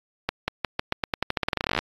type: accelerating click train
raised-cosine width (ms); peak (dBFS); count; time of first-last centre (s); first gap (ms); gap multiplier
0.3; -7; 24; 0.29-1.79; 190; 0.88
effects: AAC 32 kbps